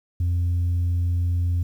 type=tone; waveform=sine; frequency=87.31 Hz; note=F2; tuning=in tune; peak=-17 dBFS; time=0.2-1.63 s; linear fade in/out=5 ms; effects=tanh soft clip ceiling -18 dBFS + 9-bit